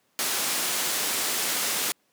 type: low-pass noise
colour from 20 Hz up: white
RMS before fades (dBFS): -27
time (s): 0.19-1.92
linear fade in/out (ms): 0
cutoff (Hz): 12000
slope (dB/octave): 12
effects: pink hiss -68 dBFS RMS until 2.12 s + high-pass 200 Hz 12 dB/octave